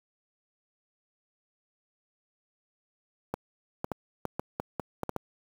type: clicks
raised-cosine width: 1 ms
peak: -16 dBFS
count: 10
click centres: 3.34 / 3.844 / 3.917 / 4.253 / 4.395 / 4.599 / 4.797 / 5.033 / 5.093 / 5.163 s
effects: high-pass 80 Hz 12 dB/octave + 7-bit